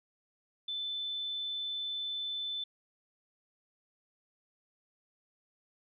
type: tone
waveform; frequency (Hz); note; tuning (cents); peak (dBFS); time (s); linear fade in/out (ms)
sine; 3520; A7; 0; -34; 0.68-2.64; 5
effects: none